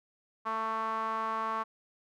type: tone with band-pass filter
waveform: sawtooth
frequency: 222.1 Hz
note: A3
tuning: 16 cents sharp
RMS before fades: -33 dBFS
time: 0.45-1.64 s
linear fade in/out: 20 ms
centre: 1100 Hz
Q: 4.9
effects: none